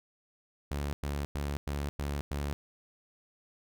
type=tone bursts; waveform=sawtooth; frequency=71.7 Hz; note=D2; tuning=41 cents flat; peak=-28 dBFS; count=6; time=0.71-2.53 s; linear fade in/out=0 ms; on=220 ms; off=100 ms; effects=none